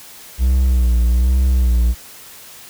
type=tone with vibrato; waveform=triangle; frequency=61.74 Hz; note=B1; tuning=in tune; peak=-9 dBFS; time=0.38-1.95 s; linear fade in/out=50 ms; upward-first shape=sine; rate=1.2 Hz; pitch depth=79 cents each way; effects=white hiss -39 dBFS RMS until 2.69 s